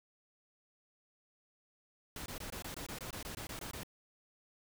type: noise bursts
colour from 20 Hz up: pink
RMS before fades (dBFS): -44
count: 14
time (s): 2.16-3.833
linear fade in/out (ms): 2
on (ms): 100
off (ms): 21
effects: none